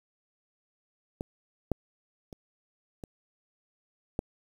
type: clicks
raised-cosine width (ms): 2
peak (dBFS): -20 / -13 / -30 / -27 / -15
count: 5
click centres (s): 1.209 / 1.717 / 2.328 / 3.038 / 4.191
effects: 8-bit